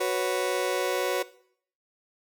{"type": "chord", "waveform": "35% pulse", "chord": "F# suspended fourth", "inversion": "none", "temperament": "just", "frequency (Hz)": [370, 493.3, 555], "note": ["F#4", "B4", "C#5"], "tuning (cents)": [0, -2, 2], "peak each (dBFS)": [-27, -28, -28], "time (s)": [0, 1.23], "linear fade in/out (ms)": 10, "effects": ["noise-tail reverb RT60 0.6 s tail -18 dB re dry"]}